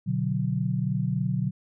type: chord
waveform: sine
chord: B minor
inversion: none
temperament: equal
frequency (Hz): 123.47 / 146.83 / 185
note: B2 / D3 / F#3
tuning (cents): 0 / 0 / 0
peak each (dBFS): -28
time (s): 0.06-1.51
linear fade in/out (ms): 20
effects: none